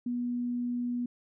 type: tone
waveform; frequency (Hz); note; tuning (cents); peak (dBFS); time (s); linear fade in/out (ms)
sine; 243.2; B3; -26; -29; 0.06-1.06; 5
effects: none